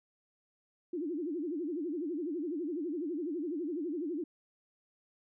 sine tone with vibrato, 320.2 Hz, D#4, 50 cents sharp, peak -33 dBFS, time 0.93-4.24 s, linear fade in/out 5 ms, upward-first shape sine, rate 12 Hz, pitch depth 220 cents each way, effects none

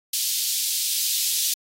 pink high-pass noise, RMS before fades -24 dBFS, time 0.13-1.54 s, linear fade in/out 5 ms, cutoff 3600 Hz, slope 24 dB/octave, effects AAC 48 kbps

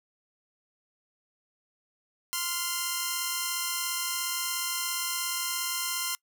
5% pulse tone pair together, 1038.4 / 1396.9 Hz, C6 / F6, -13 / 0 cents, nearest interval perfect fourth, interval 513 cents, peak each -19 / -21 dBFS, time 2.33-6.15 s, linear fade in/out 0 ms, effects noise-tail reverb RT60 0.1 s tail -25 dB re dry

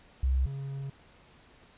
sine / triangle tone pair in turn, 65.41 / 137.32 Hz, C2 / C#3, 0 / -16 cents, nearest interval octave + minor second, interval 1284 cents, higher second, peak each -23 / -32 dBFS, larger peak first, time 0.23-0.46 / 0.46-0.9 s, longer second, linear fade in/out 5 ms, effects pink hiss -58 dBFS RMS until 1.77 s + resampled to 8000 Hz

